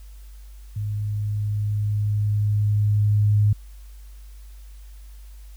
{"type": "tone with level ramp", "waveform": "sine", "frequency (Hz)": 104.3, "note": "G#2", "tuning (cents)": 8, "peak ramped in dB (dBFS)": [-24, -14], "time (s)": [0.76, 3.53], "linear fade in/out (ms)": 5, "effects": ["added 50 Hz sine -39 dBFS peak until 5.56 s", "white hiss -57 dBFS RMS until 5.56 s"]}